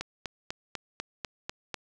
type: click train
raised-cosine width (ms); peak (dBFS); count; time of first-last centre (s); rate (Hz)
0.2; -16; 8; 0.01-1.743; 4.04
effects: none